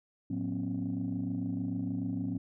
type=tone cluster; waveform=sine; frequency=110.7 / 182.3 / 245.2 / 271.9 Hz; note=A2 / F#3 / B3 / C#4; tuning=+11 / -25 / -12 / -33 cents; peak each=-37 / -36 / -37 / -34 dBFS; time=0.3-2.38 s; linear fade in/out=5 ms; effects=tanh soft clip ceiling -25 dBFS